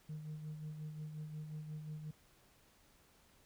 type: tone with tremolo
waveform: sine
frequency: 153.5 Hz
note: D#3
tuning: 23 cents flat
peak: -39 dBFS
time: 0.09-2.11 s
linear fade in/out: 5 ms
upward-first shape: sine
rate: 5.6 Hz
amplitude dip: 55%
effects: tanh soft clip ceiling -40 dBFS + pink hiss -68 dBFS RMS until 3.45 s